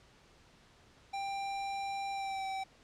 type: tone with pitch glide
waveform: square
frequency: 790 to 771.1 Hz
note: G5 to G5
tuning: +13 to -29 cents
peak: -36 dBFS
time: 1.13-2.64 s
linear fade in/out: 10 ms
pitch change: -42 cents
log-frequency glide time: 2.11-2.45 s
effects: pink hiss -62 dBFS RMS until 2.83 s + low-pass 6000 Hz 12 dB/octave